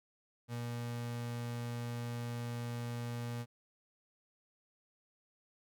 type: tone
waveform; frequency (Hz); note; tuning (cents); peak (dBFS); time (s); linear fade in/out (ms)
35% pulse; 119.2; A#2; +39; -36; 0.48-3.46; 50
effects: none